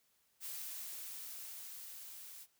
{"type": "noise with level ramp", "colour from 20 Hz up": "blue", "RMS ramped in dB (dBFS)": [-44, -52], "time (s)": [0.4, 2.47], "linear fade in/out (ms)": 50, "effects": ["white hiss -75 dBFS RMS until 2.59 s"]}